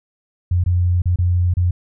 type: tone with dropouts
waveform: sine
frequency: 88.8 Hz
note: F2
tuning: 29 cents sharp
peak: -13 dBFS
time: 0.51-1.71 s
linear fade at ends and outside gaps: 5 ms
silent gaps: 0.639-0.661 / 1.02-1.056 / 1.16-1.187 / 1.539-1.569 s
effects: none